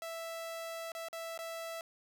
sawtooth tone with dropouts, 660 Hz, E5, 2 cents sharp, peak -36 dBFS, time 0.02-1.81 s, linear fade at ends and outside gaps 1 ms, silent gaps 0.919-0.95 / 1.085-1.129 / 1.377-1.389 s, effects none

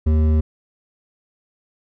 triangle tone with hard clipping, 77.78 Hz, D#2, in tune, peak -15 dBFS, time 0.06-0.41 s, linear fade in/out 10 ms, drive 14 dB, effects none

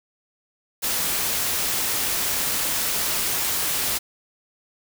white noise, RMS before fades -24 dBFS, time 0.82-3.99 s, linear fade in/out 20 ms, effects none

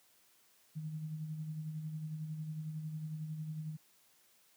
sine tone with tremolo, 155.56 Hz, D#3, in tune, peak -36 dBFS, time 0.75-3.77 s, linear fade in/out 20 ms, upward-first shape sine, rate 11 Hz, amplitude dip 45%, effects white hiss -68 dBFS RMS until 4.56 s + high-pass 100 Hz 12 dB/octave

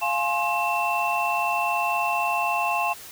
sine tone cluster, 698 / 839 / 1063 / 2679 Hz, F5 / G#5 / C6 / E7, -1 / +17 / +27 / +27 cents, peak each -27 dBFS, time 0.01-2.94 s, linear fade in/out 20 ms, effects white hiss -42 dBFS RMS until 3.11 s

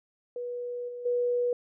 sine tone with level steps, 487 Hz, B4, 24 cents flat, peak -32 / -36 / -24 dBFS, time 0.36-1.53 s, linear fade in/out 2 ms, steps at 0.88 / 1.05 s, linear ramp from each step 10 ms, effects none

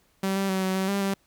sawtooth tone with pitch steps, 192.8 / 195.1 / 189.6 / 188.2 / 190.4 / 198.9 / 195.7 Hz, G3 / G3 / F#3 / F#3 / F#3 / G3 / G3, -28 / -8 / +43 / +30 / +50 / +25 / -3 cents, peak -20 dBFS, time 0.23-1.14 s, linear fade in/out 5 ms, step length 130 ms, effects pink hiss -65 dBFS RMS until 1.26 s

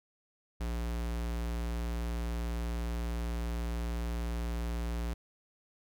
square tone, 58.27 Hz, A#1, in tune, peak -33 dBFS, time 0.6-5.14 s, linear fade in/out 10 ms, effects none

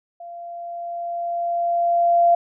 sine tone with level ramp, 689 Hz, F5, 24 cents flat, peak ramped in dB -34 to -11 dBFS, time 0.2-2.35 s, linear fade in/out 5 ms, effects none

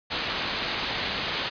white low-pass noise, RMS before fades -30 dBFS, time 0.1-1.5 s, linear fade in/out 20 ms, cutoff 4500 Hz, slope 48 dB/octave, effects resampled to 11025 Hz

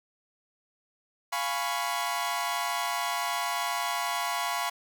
sawtooth chord, C# dominant seventh, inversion first, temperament equal, 698.5 / 830.6 / 987.8 / 1108.7 Hz, E#5 / G#5 / B5 / C#6, 0 / 0 / 0 / 0 cents, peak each -30 / -32 / -29 / -30 dBFS, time 1.32-4.7 s, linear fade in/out 10 ms, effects none

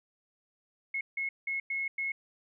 sine tone bursts at uneven times, 2175 Hz, C#7, 33 cents flat, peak -30 dBFS, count 5, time 0.94-1.01 / 1.17-1.29 / 1.47-1.6 / 1.7-1.88 / 1.98-2.12 s, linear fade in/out 5 ms, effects none

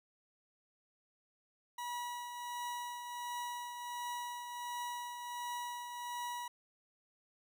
40% pulse tone with tremolo, 968 Hz, B5, 35 cents flat, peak -37 dBFS, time 1.78-6.48 s, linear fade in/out 5 ms, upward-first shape triangle, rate 1.4 Hz, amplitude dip 50%, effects none

